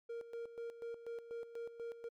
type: tone with tremolo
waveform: triangle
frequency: 466.2 Hz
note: A#4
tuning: in tune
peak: -39 dBFS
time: 0.09-2.09 s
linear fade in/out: 10 ms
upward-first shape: square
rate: 4.1 Hz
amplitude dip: 70%
effects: MP3 96 kbps